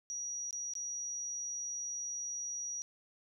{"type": "tone with dropouts", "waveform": "sine", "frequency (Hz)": 5780, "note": "F#8", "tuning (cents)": -41, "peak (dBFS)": -37, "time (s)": [0.1, 2.82], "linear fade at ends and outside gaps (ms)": 0, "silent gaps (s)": [[0.508, 0.528], [0.736, 0.753]], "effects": []}